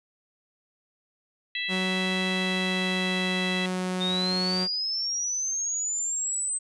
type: harmonic tone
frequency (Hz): 659.3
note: E5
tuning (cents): 0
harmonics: 3 / 4 / 5 / 6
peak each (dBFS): -32 / -33 / -34 / -35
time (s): 1.55-3.66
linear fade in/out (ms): 2
type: tone with pitch glide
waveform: sawtooth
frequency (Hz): 186.5 to 183.72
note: F#3 to F#3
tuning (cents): +14 to -12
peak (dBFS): -23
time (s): 1.68-4.68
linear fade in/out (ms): 50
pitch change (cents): -26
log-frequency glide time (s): 2.27-3.81
type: linear sweep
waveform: sine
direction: up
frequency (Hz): 3614 to 8240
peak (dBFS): -26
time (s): 4-6.59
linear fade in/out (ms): 20
effects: resampled to 24000 Hz